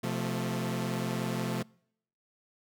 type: chord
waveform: sawtooth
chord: F major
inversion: second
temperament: equal with one note detuned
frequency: 128.34 / 174.61 / 220 Hz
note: C3 / F3 / A3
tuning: -33 / 0 / 0 cents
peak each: -31 dBFS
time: 0.03-1.63 s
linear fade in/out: 10 ms
effects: noise-tail reverb RT60 0.7 s tail -26 dB re dry